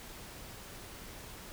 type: silence
effects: pink hiss -48 dBFS RMS until 1.52 s